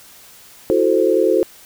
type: chord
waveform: sine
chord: F# half-diminished seventh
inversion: third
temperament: equal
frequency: 329.6 / 370 / 440 / 523.3 Hz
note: E4 / F#4 / A4 / C5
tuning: 0 / 0 / 0 / 0 cents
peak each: -19 / -17 / -17 / -18 dBFS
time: 0.7-1.43 s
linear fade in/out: 0 ms
effects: white hiss -44 dBFS RMS until 1.65 s